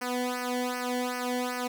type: tone with flanger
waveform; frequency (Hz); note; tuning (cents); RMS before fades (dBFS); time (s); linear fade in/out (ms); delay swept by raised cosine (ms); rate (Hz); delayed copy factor
sawtooth; 248.4; B3; +10; -31; 0.01-1.68; 10; 0.27 to 0.8; 2.6; -1
effects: none